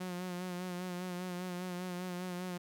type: tone with vibrato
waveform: sawtooth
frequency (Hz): 180.3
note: F#3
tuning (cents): -45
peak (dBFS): -34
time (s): 0-2.58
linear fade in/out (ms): 10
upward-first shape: sine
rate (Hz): 5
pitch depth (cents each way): 37
effects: none